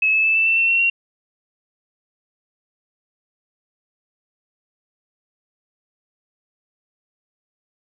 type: tone with pitch steps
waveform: sine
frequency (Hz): 2584 / 2606 / 2629 / 2652 / 2675 / 2698 / 2722 / 2746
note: E7 / E7 / E7 / E7 / E7 / E7 / F7 / F7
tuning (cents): -35 / -20 / -5 / +10 / +25 / +40 / -45 / -30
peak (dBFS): -14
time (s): 0.02-0.9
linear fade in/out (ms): 5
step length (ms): 110
effects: none